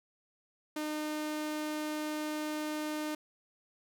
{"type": "tone", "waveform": "sawtooth", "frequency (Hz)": 304.6, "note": "D#4", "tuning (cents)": -37, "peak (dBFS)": -30, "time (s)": [0.76, 3.15], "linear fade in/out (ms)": 5, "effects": ["12-bit"]}